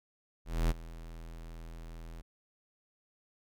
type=tone with ADSR envelope; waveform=square; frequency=41.2 Hz; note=E1; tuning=in tune; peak=-25 dBFS; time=0.45-2.22 s; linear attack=250 ms; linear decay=28 ms; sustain=-19 dB; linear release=17 ms; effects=none